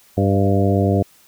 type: harmonic tone with a mistuned harmonic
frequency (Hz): 98.6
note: G2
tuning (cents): +11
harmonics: 1 / 2 / 3 / 4 / 5 / 6 / 7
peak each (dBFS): -17 / -20 / -22 / -23 / -24 / -25 / -25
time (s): 0.17-1.03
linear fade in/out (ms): 10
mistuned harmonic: 6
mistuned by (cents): +24
effects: white hiss -52 dBFS RMS until 1.27 s